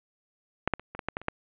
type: clicks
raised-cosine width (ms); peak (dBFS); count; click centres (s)
0.5; -9 / -9 / -29 / -24 / -19 / -14 / -15 / -29 / -11; 9; 0.676 / 0.737 / 0.796 / 0.95 / 0.992 / 1.086 / 1.169 / 1.216 / 1.284
effects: resampled to 8000 Hz + 8-bit